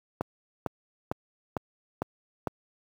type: click train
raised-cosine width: 1 ms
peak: -14 dBFS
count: 6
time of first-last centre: 0.21-2.472 s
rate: 2.21 Hz
effects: high-pass 80 Hz 12 dB/octave + 8-bit